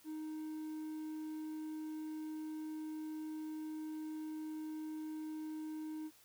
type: tone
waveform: triangle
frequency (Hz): 311.1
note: D#4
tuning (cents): 0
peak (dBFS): -39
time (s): 0.04-6.11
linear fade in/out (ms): 50
effects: white hiss -65 dBFS RMS until 6.24 s